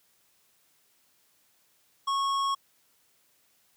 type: tone with hard clipping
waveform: sine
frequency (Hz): 1100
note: C#6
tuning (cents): -14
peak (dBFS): -27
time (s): 2.07-2.55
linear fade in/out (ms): 10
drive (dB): 12
effects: white hiss -67 dBFS RMS until 3.76 s + high-pass 60 Hz 12 dB/octave